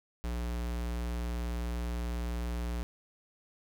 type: tone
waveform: square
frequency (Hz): 59.3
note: A#1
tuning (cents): +30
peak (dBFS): -33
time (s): 0.24-2.83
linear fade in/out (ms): 0
effects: none